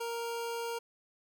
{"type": "tone", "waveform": "25% pulse", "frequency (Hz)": 466.2, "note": "A#4", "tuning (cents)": 0, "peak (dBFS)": -31, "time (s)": [0, 0.79], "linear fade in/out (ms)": 10, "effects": []}